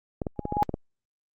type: clicks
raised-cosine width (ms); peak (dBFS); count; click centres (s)
2; -15; 9; 0.218 / 0.268 / 0.393 / 0.454 / 0.524 / 0.569 / 0.624 / 0.693 / 0.741
type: tone with exponential growth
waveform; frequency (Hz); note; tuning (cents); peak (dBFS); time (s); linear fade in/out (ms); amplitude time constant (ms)
sine; 830.6; G#5; 0; -17; 0.36-0.63; 0; 57
effects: Opus 48 kbps